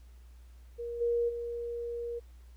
sine tone with level steps, 472.6 Hz, A#4, 24 cents sharp, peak -35 / -26 / -34 dBFS, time 0.78-2.2 s, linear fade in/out 20 ms, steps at 1 / 1.28 s, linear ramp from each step 20 ms, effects added 60 Hz sine -50 dBFS peak until 2.56 s + pink hiss -68 dBFS RMS until 2.56 s

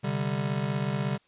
square chord, C suspended second, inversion none, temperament just, 130.81 / 147.16 / 196.22 Hz, C3 / D3 / G3, 0 / +4 / +2 cents, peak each -32 dBFS, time 0.03-1.18 s, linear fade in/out 20 ms, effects white hiss -65 dBFS RMS until 1.27 s + resampled to 8000 Hz

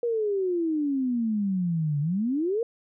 sine exponential two-way sweep, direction down then up, 483.1 to 141.8 to 483.1 Hz, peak -23 dBFS, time 0.03-2.63 s, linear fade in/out 2 ms, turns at 2 s, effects none

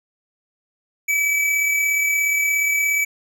square tone pair together, 2293 / 2330 Hz, D7 / D7, -42 / -14 cents, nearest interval unison, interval 28 cents, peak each -18 / -30 dBFS, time 1.08-3.05 s, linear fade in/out 10 ms, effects none

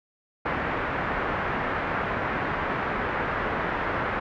white low-pass noise, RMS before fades -28 dBFS, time 0.45-4.2 s, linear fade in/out 10 ms, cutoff 1800 Hz, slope 24 dB/octave, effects none

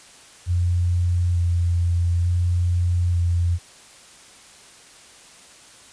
sine tone with vibrato, 87.31 Hz, F2, in tune, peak -17 dBFS, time 0.46-3.59 s, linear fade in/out 50 ms, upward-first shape square, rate 0.56 Hz, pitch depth 15 cents each way, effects white hiss -47 dBFS RMS until 5.92 s + resampled to 22050 Hz

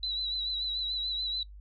sine tone with vibrato, 3951 Hz, B7, in tune, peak -30 dBFS, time 0.03-1.43 s, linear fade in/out 2 ms, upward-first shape triangle, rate 6.9 Hz, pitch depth 56 cents each way, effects noise-tail reverb RT60 0.1 s tail -19 dB re dry + added 50 Hz sine -45 dBFS peak until 1.6 s

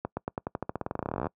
accelerating click train, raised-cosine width 1 ms, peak -16 dBFS, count 27, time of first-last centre 0.05-1.269 s, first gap 120 ms, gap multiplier 0.91, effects noise-tail reverb RT60 0.1 s tail -25 dB re dry + high-pass 80 Hz 12 dB/octave

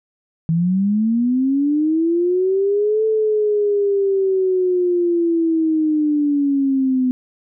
sine linear two-way sweep, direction up then down, 160 to 440 to 251.9 Hz, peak -14 dBFS, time 0.49-7.11 s, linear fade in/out 0 ms, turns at 3.05 s, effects none

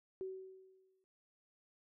sine tone with exponential decay, 378.2 Hz, F#4, 38 cents sharp, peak -38 dBFS, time 0.21-1.04 s, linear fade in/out 0 ms, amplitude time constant 180 ms, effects none

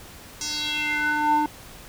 square tone with band-pass filter sweep, 299.8 Hz, D4, 36 cents sharp, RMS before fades -24 dBFS, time 0.41-1.46 s, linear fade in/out 2 ms, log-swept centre 6100 to 680 Hz, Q 3.8, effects pink hiss -44 dBFS RMS until 1.88 s

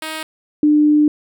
5% pulse / sine tone pair in turn, 314.8 / 299.3 Hz, D#4 / D4, +20 / +33 cents, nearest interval minor second, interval 87 cents, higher first, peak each -13 / -9 dBFS, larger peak second, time 0.02-0.23 / 0.63-1.08 s, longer second, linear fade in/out 2 ms, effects none

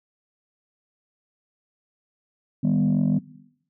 sine chord, Eb augmented, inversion none, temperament equal with one note detuned, 155.56 / 200 / 246.9 Hz, Eb3 / G3 / B3, 0 / +35 / 0 cents, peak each -21 dBFS, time 2.63-3.19 s, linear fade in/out 10 ms, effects noise-tail reverb RT60 0.8 s tail -18 dB re dry + tanh soft clip ceiling -14 dBFS

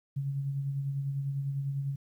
sine tone with tremolo, 138.7 Hz, C#3, 1 cent sharp, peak -28 dBFS, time 0.16-1.96 s, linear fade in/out 10 ms, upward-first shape sine, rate 10 Hz, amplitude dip 40%, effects 11-bit

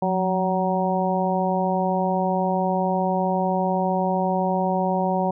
harmonic tone with a mistuned harmonic, 187.6 Hz, F#3, 24 cents sharp, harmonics 1 / 2 / 3 / 4 / 5, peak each -24 / -29 / -26 / -25 / -27 dBFS, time 0.02-5.31 s, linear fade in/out 5 ms, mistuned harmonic 1, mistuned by -56 cents, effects none

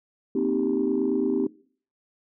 sine chord, C minor seventh, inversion third, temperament equal, 233.1 / 261.6 / 311.1 / 392 Hz, Bb3 / C4 / Eb4 / G4, 0 / 0 / 0 / 0 cents, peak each -29 / -25 / -27 / -25 dBFS, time 0.35-1.47 s, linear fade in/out 5 ms, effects noise-tail reverb RT60 0.5 s tail -22 dB re dry + tanh soft clip ceiling -14 dBFS

